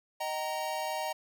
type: chord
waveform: square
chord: Eb major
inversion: none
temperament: equal with one note detuned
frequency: 622.3 / 765.2 / 932.3 Hz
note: Eb5 / G5 / Bb5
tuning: 0 / -42 / 0 cents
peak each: -37 / -38 / -37 dBFS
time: 0.2-1.13 s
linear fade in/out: 10 ms
effects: none